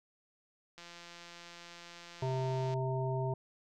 click train, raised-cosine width 0.2 ms, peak -33 dBFS, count 338, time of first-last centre 0.78-2.739 s, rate 172 Hz
harmonic tone, 130.81 Hz, C3, in tune, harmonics 1 / 3 / 5 / 7, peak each -33 / -38 / -40 / -41 dBFS, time 2.22-3.34 s, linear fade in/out 5 ms
effects none

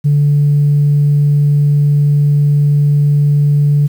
sine tone, 145.4 Hz, D3, 17 cents flat, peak -6 dBFS, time 0.04-3.88 s, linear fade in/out 20 ms, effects tanh soft clip ceiling -4 dBFS + 7-bit

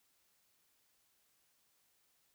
silence, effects white hiss -75 dBFS RMS until 2.34 s

